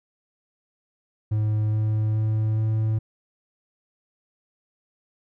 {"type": "tone with pitch steps", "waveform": "triangle", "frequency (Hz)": [107.2, 108.01, 108.82, 109.64], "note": ["A2", "A2", "A2", "A2"], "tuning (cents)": [-45, -32, -19, -6], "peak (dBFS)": -18, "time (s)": [1.31, 2.99], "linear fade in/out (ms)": 10, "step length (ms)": 420, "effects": []}